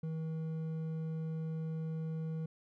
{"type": "tone with hard clipping", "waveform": "triangle", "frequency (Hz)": 160, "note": "D#3", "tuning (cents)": 49, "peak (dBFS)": -37, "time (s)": [0.03, 2.46], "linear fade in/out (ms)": 5, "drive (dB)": 9, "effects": []}